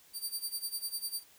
15% pulse tone with tremolo, 4656 Hz, D8, 16 cents flat, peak -26 dBFS, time 0.13-1.24 s, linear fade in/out 50 ms, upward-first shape sine, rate 10 Hz, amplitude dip 85%, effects white hiss -61 dBFS RMS until 1.38 s

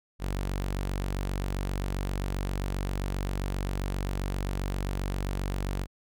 sawtooth tone, 47.55 Hz, F#1, 48 cents sharp, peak -25 dBFS, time 0.19-5.87 s, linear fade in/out 50 ms, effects none

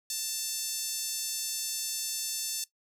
5% pulse tone with high-pass filter, 890 Hz, A5, 20 cents sharp, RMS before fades -34 dBFS, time 0.1-2.64 s, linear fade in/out 2 ms, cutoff 4900 Hz, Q 1.2, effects noise-tail reverb RT60 0.1 s tail -18 dB re dry

